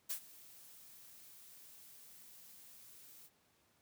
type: noise with ADSR envelope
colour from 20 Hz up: blue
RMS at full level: -38 dBFS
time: 0.09-3.3 s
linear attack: 16 ms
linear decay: 88 ms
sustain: -20 dB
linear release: 47 ms
effects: pink hiss -73 dBFS RMS until 3.81 s + high-pass 100 Hz 12 dB/octave